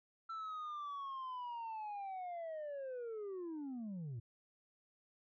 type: linear sweep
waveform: sine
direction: down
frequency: 1340 to 108.1 Hz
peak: -39 dBFS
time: 0.29-4.2 s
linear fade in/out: 10 ms
effects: tanh soft clip ceiling -41 dBFS